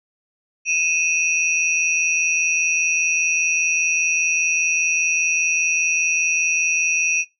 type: tone cluster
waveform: sine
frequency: 2485 / 2650 / 5780 Hz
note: D#7 / E7 / F#8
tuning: -3 / +9 / -41 cents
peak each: -21 dBFS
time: 0.65-7.25 s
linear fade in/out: 50 ms
effects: noise-tail reverb RT60 0.2 s tail -18 dB re dry